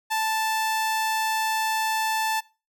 sawtooth tone, 880 Hz, A5, in tune, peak -19 dBFS, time 0.1-2.41 s, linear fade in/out 20 ms, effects noise-tail reverb RT60 0.3 s tail -21 dB re dry

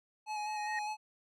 square tone with vibrato, 848 Hz, G#5, 36 cents sharp, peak -36 dBFS, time 0.26-0.97 s, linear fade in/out 50 ms, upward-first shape square, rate 4.9 Hz, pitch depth 17 cents each way
sine tone with exponential growth, 1864 Hz, A#6, 1 cent flat, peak -33 dBFS, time 0.28-0.79 s, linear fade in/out 2 ms, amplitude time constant 110 ms
effects low-pass 7000 Hz 12 dB/octave

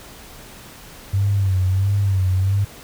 sine tone with vibrato, 96.5 Hz, G2, 27 cents flat, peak -15 dBFS, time 1.13-2.65 s, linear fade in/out 10 ms, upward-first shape sine, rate 1.5 Hz, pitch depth 73 cents each way, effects pink hiss -41 dBFS RMS until 2.83 s

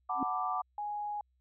sine chord, B minor seventh, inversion second, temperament equal, 740 / 880 / 987.8 / 1174.7 Hz, F#5 / A5 / B5 / D6, 0 / 0 / 0 / 0 cents, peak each -35 / -39 / -40 / -34 dBFS, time 0.09-0.62 s, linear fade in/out 10 ms
sine tone with exponential growth, 270 Hz, C#4, 45 cents flat, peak -27 dBFS, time 0.14-0.23 s, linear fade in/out 2 ms, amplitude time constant 18 ms
sine tone, 830.6 Hz, G#5, in tune, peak -34 dBFS, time 0.78-1.21 s, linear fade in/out 2 ms
effects added 63 Hz sine -70 dBFS peak until 1.4 s

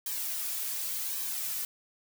blue noise with flanger, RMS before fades -34 dBFS, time 0.06-1.65 s, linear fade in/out 2 ms, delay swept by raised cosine 1.4 to 3.4 ms, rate 0.88 Hz, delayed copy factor -0.6, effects none

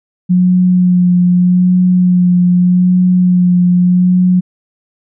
sine tone with vibrato, 180 Hz, F#3, 47 cents flat, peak -6 dBFS, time 0.29-4.41 s, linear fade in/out 20 ms, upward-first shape sine, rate 0.82 Hz, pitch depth 18 cents each way, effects none

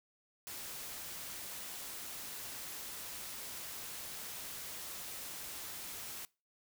white noise, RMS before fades -45 dBFS, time 0.47-6.25 s, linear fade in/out 0 ms, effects noise-tail reverb RT60 0.3 s tail -23 dB re dry

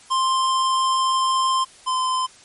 square tone pair in turn, 1049 / 1030.4 Hz, C6 / C6, +4 / -27 cents, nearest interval unison, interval 31 cents, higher first, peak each -18 / -20 dBFS, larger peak first, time 0.1-1.65 / 1.86-2.27 s, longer first, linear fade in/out 20 ms, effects white hiss -48 dBFS RMS until 2.44 s + MP3 48 kbps

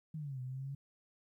sine exponential two-way sweep, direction down then up, 160.9 to 126 to 140.3 Hz, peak -39 dBFS, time 0.14-0.75 s, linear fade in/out 5 ms, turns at 0.41 s, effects 13-bit

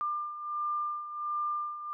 sine beating tone pair, 1195 / 1196.4 Hz, D6 / D6, +30 / +32 cents, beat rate 1.4 Hz, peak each -38 / -32 dBFS, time 0.01-1.93 s, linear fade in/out 0 ms, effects none

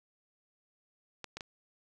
clicks, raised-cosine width 0.2 ms, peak -23 dBFS, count 3, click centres 1.243 / 1.37 / 1.408 s, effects none

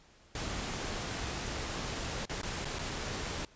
pink noise with dropouts, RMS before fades -37 dBFS, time 0.35-3.45 s, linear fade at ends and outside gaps 2 ms, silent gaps 2.255-2.295 / 2.416-2.431 / 2.647-2.653 / 2.787-2.791 s, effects pink hiss -61 dBFS RMS until 3.55 s + resampled to 16000 Hz

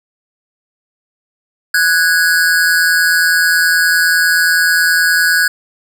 square tone pair together, 1480 / 1649.6 Hz, F#6 / G#6, 0 / -12 cents, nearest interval major second, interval 188 cents, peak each -13 dBFS, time 1.74-5.48 s, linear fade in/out 5 ms, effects none

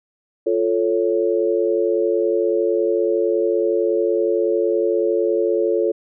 sine chord, F augmented, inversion none, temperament equal, 349.2 / 440 / 554.4 Hz, F4 / A4 / C#5, 0 / 0 / 0 cents, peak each -20 / -19 / -22 dBFS, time 0.46-5.92 s, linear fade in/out 10 ms, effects none

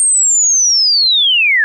sine linear sweep, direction down, 8670 to 1661.2 Hz, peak -8 dBFS, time 0-1.64 s, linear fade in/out 0 ms, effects 8-bit

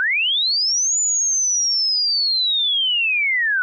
sine linear two-way sweep, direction up then down, 1453 to 7040 to 1453 Hz, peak -16 dBFS, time 0-3.62 s, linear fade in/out 0 ms, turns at 0.99 s, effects none

